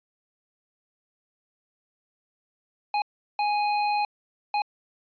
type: tone bursts at uneven times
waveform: square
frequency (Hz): 830.6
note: G#5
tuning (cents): 0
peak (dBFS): -23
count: 3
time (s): 2.94-3.02 / 3.39-4.05 / 4.54-4.62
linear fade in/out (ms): 2
effects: resampled to 11025 Hz

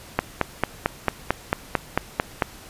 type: click train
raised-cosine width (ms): 0.5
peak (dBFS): -3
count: 11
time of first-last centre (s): 0.19-2.422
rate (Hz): 4.48
effects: pink hiss -44 dBFS RMS until 2.69 s + resampled to 32000 Hz

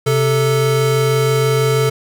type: tone pair together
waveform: square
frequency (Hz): 131.27 / 440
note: C3 / A4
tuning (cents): +6 / 0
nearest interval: octave + major sixth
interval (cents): 2094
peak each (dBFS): -16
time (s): 0.06-1.9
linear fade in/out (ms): 10
effects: none

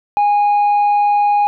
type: tone with tanh clipping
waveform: triangle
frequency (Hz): 823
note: G#5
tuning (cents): -16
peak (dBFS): -11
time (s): 0.17-1.47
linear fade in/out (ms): 0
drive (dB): 7
effects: none

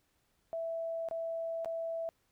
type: tone with dropouts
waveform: sine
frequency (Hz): 660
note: E5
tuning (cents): +2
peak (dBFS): -34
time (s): 0.53-2.09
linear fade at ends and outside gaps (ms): 0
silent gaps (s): 1.087-1.111 / 1.647-1.658
effects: pink hiss -75 dBFS RMS until 2.31 s

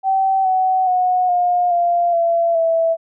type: tone with pitch steps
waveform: sine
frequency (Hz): 770 / 750.2 / 731 / 712.2 / 694 / 676.2 / 658.8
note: G5 / F#5 / F#5 / F5 / F5 / E5 / E5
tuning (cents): -31 / +24 / -21 / +34 / -11 / +44 / -1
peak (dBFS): -13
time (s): 0.03-2.97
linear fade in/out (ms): 50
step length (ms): 420
effects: none

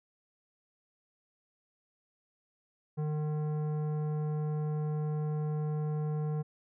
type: tone with tanh clipping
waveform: sine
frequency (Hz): 151.8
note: D#3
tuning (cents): -42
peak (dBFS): -32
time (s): 2.97-6.43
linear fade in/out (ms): 20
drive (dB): 13
effects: none

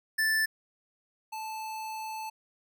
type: tone pair in turn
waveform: square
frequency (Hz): 1760 / 875.2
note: A6 / A5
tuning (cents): 0 / -9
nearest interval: octave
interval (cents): 1209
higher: first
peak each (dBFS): -25 / -36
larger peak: first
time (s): 0.18-0.46 / 1.32-2.3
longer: second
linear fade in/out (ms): 10
effects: none

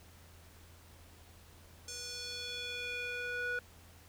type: tone with band-pass filter sweep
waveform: square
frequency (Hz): 488.3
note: B4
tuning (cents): -20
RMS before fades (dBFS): -40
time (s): 1.88-3.59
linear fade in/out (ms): 2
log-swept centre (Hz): 6500 to 1400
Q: 2.6
effects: added 84 Hz sine -58 dBFS peak until 4.08 s + pink hiss -60 dBFS RMS until 4.08 s

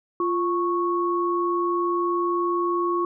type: tone pair together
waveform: sine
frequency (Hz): 348.1 / 1105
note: F4 / C#6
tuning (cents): -6 / -6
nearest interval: octave + minor sixth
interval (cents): 2000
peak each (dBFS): -23 / -24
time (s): 0.2-3.05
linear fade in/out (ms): 2
effects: none

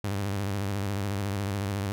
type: tone with vibrato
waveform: sawtooth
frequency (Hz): 99.7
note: G2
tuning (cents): +30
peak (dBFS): -24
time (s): 0.04-1.92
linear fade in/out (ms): 0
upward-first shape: square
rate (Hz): 14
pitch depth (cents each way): 60
effects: none

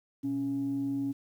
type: tone pair together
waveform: sine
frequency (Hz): 123.48 / 277.2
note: B2 / C#4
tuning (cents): 0 / 0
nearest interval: octave + major second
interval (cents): 1400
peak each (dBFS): -39 / -28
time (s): 0.23-1.13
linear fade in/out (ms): 20
effects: tanh soft clip ceiling -24 dBFS + 10-bit

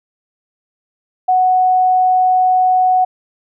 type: tone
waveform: sine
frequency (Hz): 740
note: F#5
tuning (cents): 0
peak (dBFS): -9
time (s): 1.28-3.05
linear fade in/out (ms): 10
effects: none

